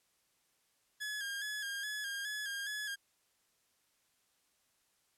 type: tone with vibrato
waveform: sawtooth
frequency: 1656 Hz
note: G#6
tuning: 5 cents flat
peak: -34 dBFS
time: 1-2.96 s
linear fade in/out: 20 ms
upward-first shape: square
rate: 2.4 Hz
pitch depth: 45 cents each way
effects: white hiss -75 dBFS RMS until 5.17 s + low-pass 12000 Hz 12 dB/octave